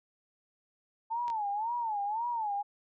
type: tone with vibrato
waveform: sine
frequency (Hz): 880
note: A5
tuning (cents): 0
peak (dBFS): -30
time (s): 1.1-2.63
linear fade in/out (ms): 20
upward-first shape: sine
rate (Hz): 1.9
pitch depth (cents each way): 160
type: clicks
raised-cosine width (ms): 0.2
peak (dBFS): -29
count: 2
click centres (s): 1.281 / 1.301
effects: none